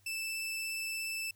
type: tone with vibrato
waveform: sawtooth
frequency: 2643 Hz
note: E7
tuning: 4 cents sharp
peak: -32 dBFS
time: 0.06-1.31 s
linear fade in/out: 5 ms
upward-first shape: triangle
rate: 17 Hz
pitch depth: 12 cents each way
effects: added 98 Hz sine -66 dBFS peak until 1.35 s + white hiss -70 dBFS RMS until 1.35 s